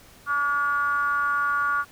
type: ring-modulated tone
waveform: triangle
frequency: 141.9 Hz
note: C#3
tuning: 41 cents sharp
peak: -16 dBFS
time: 0.26-1.85 s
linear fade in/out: 50 ms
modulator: 1290 Hz
effects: pink hiss -51 dBFS RMS until 1.91 s